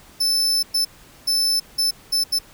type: tone bursts at uneven times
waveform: 40% pulse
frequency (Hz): 5274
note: E8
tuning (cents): 0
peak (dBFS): -16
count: 6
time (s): 0.2-0.63 / 0.74-0.85 / 1.27-1.6 / 1.78-1.91 / 2.12-2.24 / 2.32-2.39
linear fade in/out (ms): 10
effects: pink hiss -48 dBFS RMS until 2.53 s